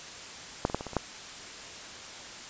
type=clicks; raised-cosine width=1 ms; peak=-10 / -22 / -13 / -22 / -23 / -26 / -11 dBFS; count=7; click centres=0.651 / 0.699 / 0.746 / 0.809 / 0.867 / 0.933 / 0.967 s; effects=white hiss -43 dBFS RMS until 2.49 s + resampled to 16000 Hz